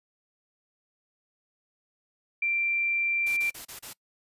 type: tone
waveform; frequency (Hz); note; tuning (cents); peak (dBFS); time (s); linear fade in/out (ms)
sine; 2359; D7; +7; -24; 2.42-3.5; 5
type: noise bursts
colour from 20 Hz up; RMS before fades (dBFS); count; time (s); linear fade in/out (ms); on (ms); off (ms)
white; -41; 5; 3.26-3.934; 10; 110; 31
effects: noise-tail reverb RT60 0.1 s tail -24 dB re dry + resampled to 32000 Hz